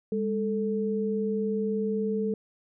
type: tone pair together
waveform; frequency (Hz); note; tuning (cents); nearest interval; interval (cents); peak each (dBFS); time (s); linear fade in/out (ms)
sine; 203.6 / 440; G#3 / A4; -34 / 0; octave + minor second; 1334; -28; 0.12-2.34; 2
effects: none